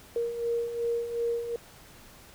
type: beating tone pair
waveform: sine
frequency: 466.8 / 469.5 Hz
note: A#4 / A#4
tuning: +2 / +12 cents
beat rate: 2.7 Hz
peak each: -35 / -28 dBFS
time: 0.16-1.56 s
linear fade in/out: 2 ms
effects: pink hiss -52 dBFS RMS until 2.34 s